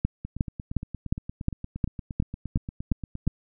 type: two click trains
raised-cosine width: 5 ms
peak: -10 / -21 dBFS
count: 10 / 27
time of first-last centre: 0.05-3.276 / 0.25-3.27 s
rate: 2.79 / 8.61 Hz
effects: none